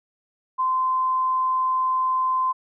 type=tone; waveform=sine; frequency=1034 Hz; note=C6; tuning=21 cents flat; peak=-19 dBFS; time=0.58-2.53 s; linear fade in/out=20 ms; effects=none